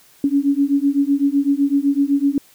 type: beating tone pair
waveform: sine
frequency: 277.2 / 285.1 Hz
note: C#4 / C#4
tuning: 0 / +49 cents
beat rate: 7.9 Hz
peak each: -17 dBFS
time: 0.24-2.38 s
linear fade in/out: 2 ms
effects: white hiss -51 dBFS RMS until 2.54 s